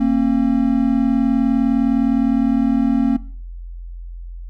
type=tone pair together; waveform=triangle; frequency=229.9 / 269.5 Hz; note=A#3 / C#4; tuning=-24 / -49 cents; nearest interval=minor third; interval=275 cents; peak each=-14 dBFS; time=0-3.17 s; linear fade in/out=10 ms; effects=noise-tail reverb RT60 0.5 s tail -20 dB re dry + added 43 Hz sine -29 dBFS peak until 4.49 s